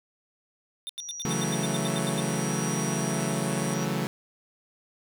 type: tone bursts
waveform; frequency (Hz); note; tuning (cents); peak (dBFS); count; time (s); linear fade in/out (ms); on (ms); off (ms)
square; 3601; A7; +39; -33; 13; 0.87-2.201; 0; 23; 86
type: tone with tremolo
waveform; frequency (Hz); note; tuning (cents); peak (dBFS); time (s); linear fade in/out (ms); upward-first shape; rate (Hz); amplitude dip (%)
sine; 5770; F#8; -44; -34; 0.98-3.85; 5; triangle; 0.7; 70
type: chord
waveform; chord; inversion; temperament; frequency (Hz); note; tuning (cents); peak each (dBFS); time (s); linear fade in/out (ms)
sawtooth; F# minor seventh; second; equal; 138.59 / 164.81 / 185 / 220; C#3 / E3 / F#3 / A3; 0 / 0 / 0 / 0; -28; 1.25-4.07; 0
type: band-pass noise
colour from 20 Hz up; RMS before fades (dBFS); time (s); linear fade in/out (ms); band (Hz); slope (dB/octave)
pink; -42; 1.29-3.74; 2; 8100 to 9900; 96
effects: none